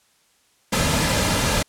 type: noise with comb filter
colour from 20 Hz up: pink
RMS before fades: -20 dBFS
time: 0.72-1.63 s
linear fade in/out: 10 ms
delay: 2.7 ms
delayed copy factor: -0.5
effects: white hiss -61 dBFS RMS until 1.68 s + low-pass 10000 Hz 12 dB/octave